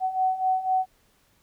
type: beating tone pair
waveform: sine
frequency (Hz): 748 / 752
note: F#5 / F#5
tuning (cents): +19 / +28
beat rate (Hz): 4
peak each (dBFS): -27 / -23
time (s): 0-0.86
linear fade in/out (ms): 50
effects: pink hiss -64 dBFS RMS until 1.42 s